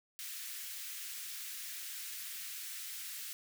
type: high-pass noise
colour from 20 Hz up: white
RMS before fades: -44 dBFS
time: 0.19-3.33 s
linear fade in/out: 0 ms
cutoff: 1600 Hz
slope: 24 dB/octave
effects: none